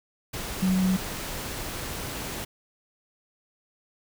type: tone in noise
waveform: sine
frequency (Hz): 186.8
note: F#3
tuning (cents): +17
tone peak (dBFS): -20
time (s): 0.62-0.97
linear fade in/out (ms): 10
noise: pink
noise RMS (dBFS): -34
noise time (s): 0.33-2.45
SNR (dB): +11
effects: none